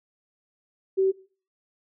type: tone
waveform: sine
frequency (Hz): 383.1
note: G4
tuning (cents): -40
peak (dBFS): -18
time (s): 0.97-1.12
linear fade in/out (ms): 20
effects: noise-tail reverb RT60 0.4 s tail -20 dB re dry